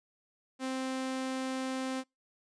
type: tone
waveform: sawtooth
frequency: 261.6 Hz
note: C4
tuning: in tune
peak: -29 dBFS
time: 0.59-2.04 s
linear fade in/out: 50 ms
effects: noise-tail reverb RT60 0.2 s tail -26 dB re dry + resampled to 22050 Hz